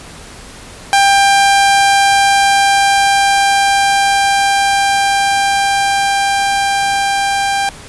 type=tone with level ramp; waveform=sawtooth; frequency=794 Hz; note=G5; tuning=22 cents sharp; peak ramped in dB=-3 to -9 dBFS; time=0.93-7.69 s; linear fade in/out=0 ms; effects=pink hiss -34 dBFS RMS until 7.88 s + resampled to 24000 Hz